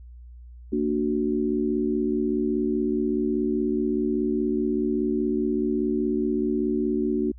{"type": "chord", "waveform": "sine", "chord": "Bb augmented", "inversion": "none", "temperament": "equal with one note detuned", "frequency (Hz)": [228.8, 293.7, 370], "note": ["Bb3", "D4", "F#4"], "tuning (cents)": [-32, 0, 0], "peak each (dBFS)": -26, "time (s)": [0.72, 7.32], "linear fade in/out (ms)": 10, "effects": ["added 60 Hz sine -41 dBFS peak until 7.38 s"]}